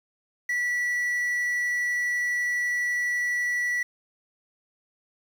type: tone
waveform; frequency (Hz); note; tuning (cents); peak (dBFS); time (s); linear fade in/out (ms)
triangle; 1952; B6; -21; -22; 0.49-3.83; 5
effects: 8-bit